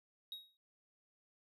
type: tone with exponential decay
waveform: triangle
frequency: 3785 Hz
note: A#7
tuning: 26 cents sharp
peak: -39 dBFS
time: 0.32-0.57 s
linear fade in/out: 1 ms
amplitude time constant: 53 ms
effects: none